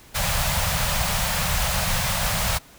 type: band-stop noise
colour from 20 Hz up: pink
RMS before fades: -23 dBFS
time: 0.14-2.59 s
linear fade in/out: 20 ms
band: 190 to 540 Hz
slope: 48 dB/octave
effects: pink hiss -49 dBFS RMS until 2.78 s